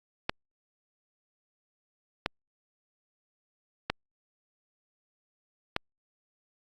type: clicks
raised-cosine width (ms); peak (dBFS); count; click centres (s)
0.3; -10; 4; 0.295 / 2.261 / 3.9 / 5.764
effects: Opus 48 kbps